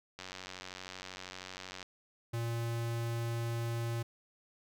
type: click train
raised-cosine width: 0.2 ms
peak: -26 dBFS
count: 153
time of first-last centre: 0.19-1.828 s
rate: 92.8 Hz
type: tone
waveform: square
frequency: 116.54 Hz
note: A#2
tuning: in tune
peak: -34 dBFS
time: 2.33-4.03 s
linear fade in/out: 10 ms
effects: none